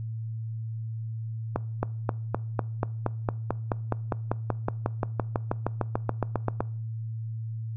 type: accelerating click train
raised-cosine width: 1 ms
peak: -11 dBFS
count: 28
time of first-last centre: 1.56-6.606 s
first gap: 270 ms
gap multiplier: 0.97
effects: noise-tail reverb RT60 0.5 s tail -22 dB re dry + added 112 Hz sine -31 dBFS peak until 7.76 s